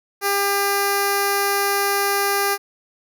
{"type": "tone with notch filter", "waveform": "5% pulse", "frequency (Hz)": 400, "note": "G4", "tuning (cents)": 35, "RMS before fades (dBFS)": -20, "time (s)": [0.21, 2.58], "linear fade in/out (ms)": 50, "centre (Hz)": 3300, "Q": 0.73, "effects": []}